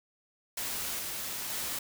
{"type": "noise with level steps", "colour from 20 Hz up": "white", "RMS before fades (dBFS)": [-35, -37, -35], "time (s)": [0.57, 1.79], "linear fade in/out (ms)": 5, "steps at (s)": [0.99, 1.5], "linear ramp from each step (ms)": 2, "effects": []}